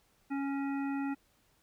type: harmonic tone with a mistuned harmonic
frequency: 277.2 Hz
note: C#4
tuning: in tune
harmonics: 1 / 3 / 5 / 7 / 9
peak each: -32 / -42 / -46 / -49 / -51 dBFS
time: 0.3-1.15 s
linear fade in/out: 20 ms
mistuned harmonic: 7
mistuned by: -20 cents
effects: pink hiss -70 dBFS RMS until 1.62 s